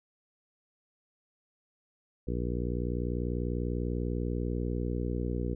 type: harmonic tone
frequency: 60.1 Hz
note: B1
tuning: 46 cents flat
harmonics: 1 / 2 / 3 / 4 / 5 / 6 / 7 / 8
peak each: -33 / -36 / -38 / -39 / -40 / -41 / -41 / -42 dBFS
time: 2.27-5.55 s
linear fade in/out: 10 ms
effects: none